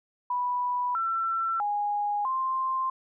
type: tone with pitch steps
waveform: sine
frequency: 985 / 1344 / 825 / 1049 Hz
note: B5 / E6 / G#5 / C6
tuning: -5 / +33 / -12 / +4 cents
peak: -25 dBFS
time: 0.3-2.9 s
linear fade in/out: 5 ms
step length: 650 ms
effects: none